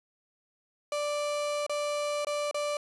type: tone with dropouts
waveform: 35% pulse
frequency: 587.3 Hz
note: D5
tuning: in tune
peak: -27 dBFS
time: 0.92-2.77 s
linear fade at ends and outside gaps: 2 ms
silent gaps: 1.665-1.695 / 2.248-2.269 / 2.512-2.544 s
effects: resampled to 24000 Hz